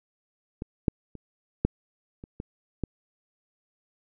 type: clicks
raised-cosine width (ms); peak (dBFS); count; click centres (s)
3; -20 / -8 / -28 / -8 / -28 / -21 / -15; 7; 0.621 / 0.882 / 1.153 / 1.65 / 2.239 / 2.401 / 2.837
effects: none